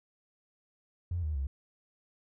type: tone with pitch steps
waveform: triangle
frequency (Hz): 87.31 / 76.89 / 67.72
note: F2 / D#2 / C#2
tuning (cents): 0 / -20 / -40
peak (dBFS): -26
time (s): 1.11-1.47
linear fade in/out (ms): 5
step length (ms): 120
effects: tanh soft clip ceiling -28 dBFS